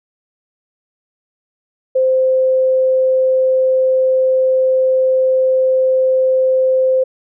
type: tone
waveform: sine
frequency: 520 Hz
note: C5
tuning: 11 cents flat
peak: -10 dBFS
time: 1.95-7.04 s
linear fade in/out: 10 ms
effects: none